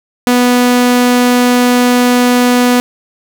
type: tone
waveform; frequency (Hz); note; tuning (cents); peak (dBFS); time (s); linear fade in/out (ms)
sawtooth; 246.2; B3; -5; -3; 0.27-2.8; 0
effects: none